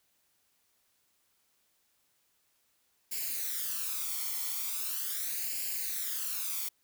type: noise with flanger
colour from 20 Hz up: blue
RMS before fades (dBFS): -35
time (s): 3.11-6.69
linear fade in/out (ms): 10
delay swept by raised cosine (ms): 0.41 to 0.93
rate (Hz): 0.4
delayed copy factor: +0.7
effects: white hiss -73 dBFS RMS until 6.83 s